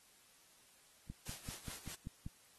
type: click train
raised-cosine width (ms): 5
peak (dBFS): -33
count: 7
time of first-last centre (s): 1.1-2.265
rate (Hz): 5.15
type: noise with tremolo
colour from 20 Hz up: white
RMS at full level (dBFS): -47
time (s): 1.26-1.95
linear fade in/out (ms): 5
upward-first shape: sine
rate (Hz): 4.9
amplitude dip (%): 75
effects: white hiss -66 dBFS RMS until 2.58 s + AAC 32 kbps